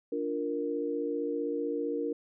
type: chord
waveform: sine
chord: Bb major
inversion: first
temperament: equal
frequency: 293.7 / 349.2 / 466.2 Hz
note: D4 / F4 / Bb4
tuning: 0 / 0 / 0 cents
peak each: -34 / -37 / -32 dBFS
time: 0.12-2.13 s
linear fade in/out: 5 ms
effects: none